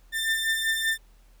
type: beating tone pair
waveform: 30% pulse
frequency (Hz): 1790 / 1795.2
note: A6 / A6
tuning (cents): +29 / +34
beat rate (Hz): 5.2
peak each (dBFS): -23 / -27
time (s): 0.12-0.98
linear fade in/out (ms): 50
effects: added 40 Hz sine -52 dBFS peak until 1.4 s + pink hiss -64 dBFS RMS until 1.4 s